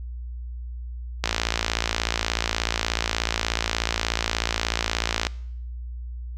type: click train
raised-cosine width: 0.2 ms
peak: -4 dBFS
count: 229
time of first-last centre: 1.24-5.268 s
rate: 56.6 Hz
effects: noise-tail reverb RT60 0.7 s tail -23 dB re dry + added 60 Hz sine -31 dBFS peak until 6.37 s